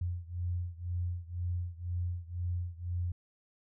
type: beating tone pair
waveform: sine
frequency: 87.31 / 89.31 Hz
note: F2 / F2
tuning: 0 / +39 cents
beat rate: 2 Hz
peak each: -35 / -37 dBFS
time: 0.01-3.12 s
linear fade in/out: 5 ms
effects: none